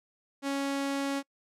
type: tone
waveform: sawtooth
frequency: 277.2 Hz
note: C#4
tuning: in tune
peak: -25 dBFS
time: 0.42-1.23 s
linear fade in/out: 50 ms
effects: noise-tail reverb RT60 0.1 s tail -25 dB re dry + low-pass 10000 Hz 12 dB/octave